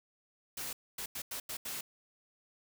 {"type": "noise bursts at uneven times", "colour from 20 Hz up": "white", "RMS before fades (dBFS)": -40, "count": 6, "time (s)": [[0.57, 0.73], [0.98, 1.06], [1.15, 1.22], [1.31, 1.4], [1.49, 1.57], [1.65, 1.81]], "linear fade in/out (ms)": 5, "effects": []}